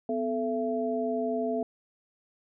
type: tone cluster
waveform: sine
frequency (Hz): 250.2 / 437.8 / 673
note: B3 / A4 / E5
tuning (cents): +23 / -9 / +36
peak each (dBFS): -31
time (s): 0.09-1.63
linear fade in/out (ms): 2
effects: none